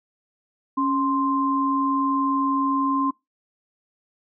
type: tone pair together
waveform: sine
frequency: 276.5 / 1046.5 Hz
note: C#4 / C6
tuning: -4 / 0 cents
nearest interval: octave + major seventh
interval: 2304 cents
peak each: -22 dBFS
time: 0.77-3.11 s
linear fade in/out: 10 ms
effects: noise-tail reverb RT60 0.2 s tail -24 dB re dry